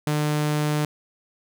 sawtooth tone, 150 Hz, D3, 37 cents sharp, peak -17 dBFS, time 0.07-0.85 s, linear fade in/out 2 ms, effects none

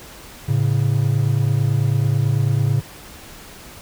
triangle tone pair together, 109.49 / 138.59 Hz, A2 / C#3, -8 / 0 cents, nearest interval major third, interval 408 cents, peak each -16 dBFS, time 0.48-2.81 s, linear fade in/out 10 ms, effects pink hiss -40 dBFS RMS until 3.81 s

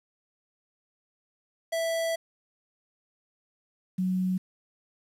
square / sine tone pair in turn, 659.3 / 185.01 Hz, E5 / F#3, 0 / 0 cents, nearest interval octave + minor seventh, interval 2200 cents, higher first, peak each -27 / -24 dBFS, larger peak second, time 1.72-2.16 / 3.98-4.38 s, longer first, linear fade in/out 10 ms, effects resampled to 32000 Hz + 9-bit

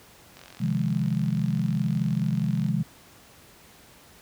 click train, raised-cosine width 0.2 ms, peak -28 dBFS, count 105, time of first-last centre 0.37-2.686 s, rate 44.9 Hz
sine chord, F minor seventh, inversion second, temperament equal, 130.81 / 155.56 / 174.61 / 207.7 Hz, C3 / Eb3 / F3 / Ab3, 0 / 0 / 0 / 0 cents, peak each -28 dBFS, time 0.6-2.83 s, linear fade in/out 10 ms
effects pink hiss -52 dBFS RMS until 4.21 s + high-pass 60 Hz 12 dB/octave

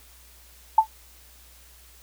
sine tone with exponential decay, 880 Hz, A5, in tune, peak -8 dBFS, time 0.78-0.87 s, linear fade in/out 5 ms, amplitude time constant 18 ms, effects added 60 Hz sine -53 dBFS peak until 2.02 s + white hiss -53 dBFS RMS until 2.02 s

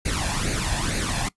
pink noise with flanger, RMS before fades -25 dBFS, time 0.05-1.29 s, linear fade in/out 10 ms, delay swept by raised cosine 0.45 to 1.21 ms, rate 2.2 Hz, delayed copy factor +0.65, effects noise-tail reverb RT60 0.1 s tail -20 dB re dry + resampled to 24000 Hz

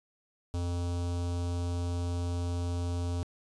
square tone with notch filter, 87.31 Hz, F2, in tune, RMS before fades -32 dBFS, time 0.54-3.23 s, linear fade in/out 0 ms, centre 1900 Hz, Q 0.83, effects resampled to 22050 Hz

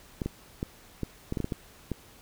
clicks, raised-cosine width 3 ms, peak -17 dBFS, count 10, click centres 0.218 / 0.26 / 0.629 / 1.033 / 1.324 / 1.372 / 1.403 / 1.444 / 1.522 / 1.917 s, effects pink hiss -54 dBFS RMS until 2.21 s

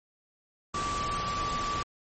sine tone in noise, 1160 Hz, D6, 22 cents flat, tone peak -30 dBFS, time 0.74-1.83 s, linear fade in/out 5 ms, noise pink, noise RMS -35 dBFS, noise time 0.74-1.83 s, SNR +2 dB, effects MP3 32 kbps

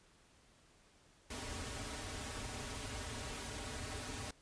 pink noise with comb filter, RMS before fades -44 dBFS, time 1.3-4.31 s, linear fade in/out 5 ms, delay 5.8 ms, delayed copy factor -0.9, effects pink hiss -67 dBFS RMS until 4.41 s + resampled to 22050 Hz

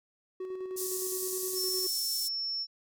triangle tone with tremolo, 372.9 Hz, F#4, 14 cents sharp, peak -32 dBFS, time 0.4-1.87 s, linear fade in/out 5 ms, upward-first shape square, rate 9.7 Hz, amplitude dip 35%
white band-pass noise, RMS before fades -36 dBFS, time 0.76-2.29 s, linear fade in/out 20 ms, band 5500 to 14000 Hz, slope 24 dB/octave
sine tone, 5400 Hz, E8, 41 cents sharp, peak -31 dBFS, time 1.54-2.67 s, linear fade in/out 50 ms
effects none

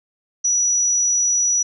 sine tone, 5870 Hz, F#8, 15 cents flat, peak -15 dBFS, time 0.44-1.63 s, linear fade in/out 10 ms, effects none

